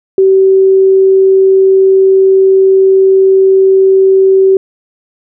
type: tone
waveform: sine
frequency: 383.5 Hz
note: G4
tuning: 38 cents flat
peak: -3 dBFS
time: 0.18-4.57 s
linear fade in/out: 2 ms
effects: none